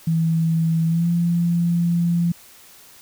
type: tone with pitch glide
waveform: sine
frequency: 163.3 to 171.42 Hz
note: E3 to F3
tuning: -16 to -32 cents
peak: -16 dBFS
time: 0.07-2.32 s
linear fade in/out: 5 ms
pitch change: +84 cents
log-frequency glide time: 0.87-1.08 s
effects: white hiss -47 dBFS RMS until 3.01 s